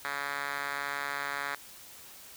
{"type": "tone with band-pass filter", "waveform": "5% pulse", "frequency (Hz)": 141.7, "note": "C#3", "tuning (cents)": 38, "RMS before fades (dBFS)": -35, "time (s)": [0.05, 1.55], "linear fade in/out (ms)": 0, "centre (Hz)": 1900, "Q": 1.3, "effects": ["white hiss -50 dBFS RMS until 2.36 s"]}